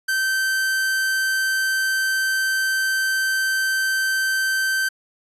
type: tone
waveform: 45% pulse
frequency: 1551 Hz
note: G6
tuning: 19 cents flat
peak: -19 dBFS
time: 0.08-4.89 s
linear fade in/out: 10 ms
effects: resampled to 32000 Hz